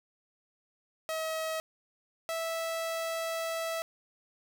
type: tone pair in turn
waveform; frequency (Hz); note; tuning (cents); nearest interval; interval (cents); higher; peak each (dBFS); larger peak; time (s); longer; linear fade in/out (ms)
sawtooth; 639 / 656.2; D#5 / E5; +46 / -8; unison; 46; second; -28; neither; 1.09-1.6 / 2.29-3.82; second; 0
effects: none